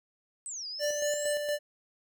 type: exponential two-way sweep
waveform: sine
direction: down then up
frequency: 8372 to 4774 to 8372 Hz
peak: -36 dBFS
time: 0.46-1.33 s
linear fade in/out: 0 ms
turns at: 0.67 s
type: tone with tremolo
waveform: square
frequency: 589 Hz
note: D5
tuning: 5 cents sharp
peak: -28 dBFS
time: 0.79-1.59 s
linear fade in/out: 50 ms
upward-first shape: square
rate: 4.3 Hz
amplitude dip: 40%
effects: none